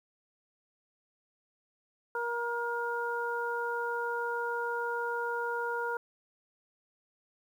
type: harmonic tone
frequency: 473.2 Hz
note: A#4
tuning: 26 cents sharp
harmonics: 1 / 2 / 3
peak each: -35 / -35 / -35 dBFS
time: 2.15-5.97 s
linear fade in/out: 2 ms
effects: 10-bit